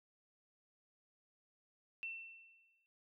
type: tone with exponential decay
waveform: sine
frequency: 2690 Hz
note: E7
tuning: 34 cents sharp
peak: -39 dBFS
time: 2.03-2.86 s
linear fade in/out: 0 ms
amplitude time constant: 180 ms
effects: none